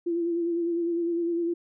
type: tone with vibrato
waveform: sine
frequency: 340 Hz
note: F4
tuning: 46 cents flat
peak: -24 dBFS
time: 0.06-1.54 s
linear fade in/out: 10 ms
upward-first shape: sine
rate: 9.9 Hz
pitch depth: 36 cents each way
effects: none